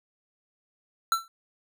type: tone with exponential decay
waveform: square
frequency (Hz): 1342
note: E6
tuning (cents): +31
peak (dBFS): -18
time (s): 1.12-1.28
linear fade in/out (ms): 1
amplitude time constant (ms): 34
effects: none